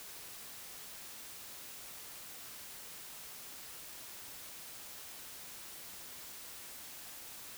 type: silence
effects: white hiss -49 dBFS RMS until 7.57 s